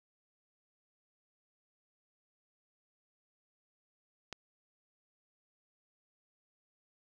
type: click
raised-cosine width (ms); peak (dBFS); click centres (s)
0.2; -23; 4.327
effects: none

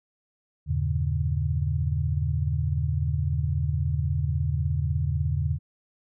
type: chord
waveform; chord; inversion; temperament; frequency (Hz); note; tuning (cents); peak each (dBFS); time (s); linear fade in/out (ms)
sine; E diminished seventh; none; just; 82.41 / 98.89 / 118.67 / 142.4; E2 / G2 / Bb2 / Db3; 0 / +16 / +31 / +47; -26 / -32 / -32 / -27; 0.66-5.59; 50
effects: none

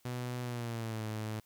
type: tone with pitch glide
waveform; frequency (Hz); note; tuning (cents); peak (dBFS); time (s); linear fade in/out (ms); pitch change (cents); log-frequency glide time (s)
sawtooth; 123.47 to 108.74; B2 to A2; 0 to -20; -32; 0.05-1.4; 5; -220; 0.42-1.05
effects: white hiss -69 dBFS RMS until 1.45 s

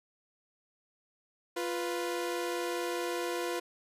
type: tone pair together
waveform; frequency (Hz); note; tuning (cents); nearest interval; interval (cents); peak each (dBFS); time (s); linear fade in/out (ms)
sawtooth; 349 / 493.6; F4 / B4; -1 / -1; tritone; 600; -30 / -32; 1.56-3.6; 10
effects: resampled to 32000 Hz

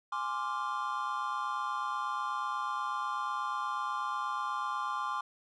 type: chord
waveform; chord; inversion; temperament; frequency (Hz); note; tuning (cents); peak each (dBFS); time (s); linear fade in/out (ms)
triangle; D half-diminished seventh; second; equal; 830.6 / 1046.5 / 1174.7 / 1396.9; Ab5 / C6 / D6 / F6; 0 / 0 / 0 / 0; -39 / -34 / -34 / -40; 0.12-5.21; 5
effects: resampled to 24000 Hz

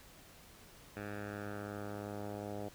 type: tone with low-pass filter sweep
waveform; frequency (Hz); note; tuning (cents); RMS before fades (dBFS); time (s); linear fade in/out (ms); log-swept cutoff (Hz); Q
10% pulse; 102.8; G#2; -17; -43; 0.96-2.69; 10; 2000 to 730; 2
effects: pink hiss -58 dBFS RMS until 2.74 s

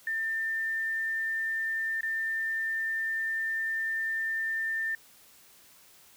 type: tone with dropouts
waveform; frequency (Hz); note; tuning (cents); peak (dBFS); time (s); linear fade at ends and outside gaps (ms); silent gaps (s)
sine; 1795; A6; +34; -28; 0.07-4.95; 2; 2.009-2.031
effects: white hiss -57 dBFS RMS until 6.16 s

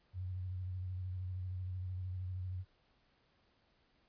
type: tone with vibrato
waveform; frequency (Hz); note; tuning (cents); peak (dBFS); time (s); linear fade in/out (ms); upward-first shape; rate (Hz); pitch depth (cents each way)
sine; 91.9; F#2; -11; -38; 0.13-2.65; 50; square; 13; 29
effects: pink hiss -73 dBFS RMS until 4.08 s + resampled to 11025 Hz

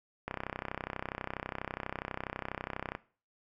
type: click train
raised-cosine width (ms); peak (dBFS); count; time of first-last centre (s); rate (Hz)
0.5; -20; 87; 0.28-2.951; 32.2
effects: noise-tail reverb RT60 0.4 s tail -18 dB re dry

